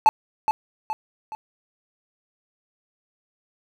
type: tone with echo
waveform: triangle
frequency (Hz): 870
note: A5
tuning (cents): -20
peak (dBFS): -8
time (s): 0.06-0.09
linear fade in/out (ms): 0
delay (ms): 420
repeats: 3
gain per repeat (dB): -7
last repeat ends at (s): 1.35
effects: none